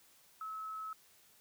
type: tone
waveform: sine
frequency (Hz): 1294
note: E6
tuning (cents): -32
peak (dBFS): -40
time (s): 0.41-0.93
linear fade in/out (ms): 2
effects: white hiss -65 dBFS RMS until 1.4 s